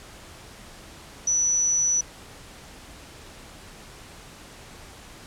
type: tone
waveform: sine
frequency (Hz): 5930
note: F#8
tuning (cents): +3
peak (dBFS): -19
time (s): 1.27-2.01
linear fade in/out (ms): 5
effects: pink hiss -45 dBFS RMS until 5.26 s + low-pass 10000 Hz 12 dB/octave